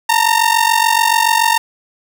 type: ring-modulated tone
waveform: sawtooth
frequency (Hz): 916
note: A#5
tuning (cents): -31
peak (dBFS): -4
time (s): 0.09-1.58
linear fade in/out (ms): 0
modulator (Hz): 23.5
effects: none